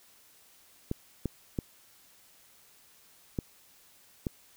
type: clicks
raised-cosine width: 3 ms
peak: -17 dBFS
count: 5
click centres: 0.914 / 1.257 / 1.588 / 3.388 / 4.268 s
effects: white hiss -60 dBFS RMS until 4.56 s